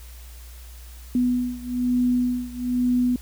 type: beating tone pair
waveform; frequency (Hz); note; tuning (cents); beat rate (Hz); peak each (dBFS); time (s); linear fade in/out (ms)
sine; 246.9 / 248; B3 / B3; 0 / +7; 1.1; -22 / -24; 1.15-3.16; 2
effects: added 60 Hz sine -39 dBFS peak until 3.21 s + white hiss -49 dBFS RMS until 3.21 s